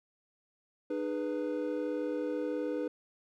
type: chord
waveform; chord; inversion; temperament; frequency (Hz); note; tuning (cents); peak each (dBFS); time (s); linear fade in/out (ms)
triangle; G# minor; second; equal with one note detuned; 303.1 / 415.3 / 493.9; D#4 / G#4 / B4; -45 / 0 / 0; -33 / -37 / -33; 0.9-2.88; 5
effects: none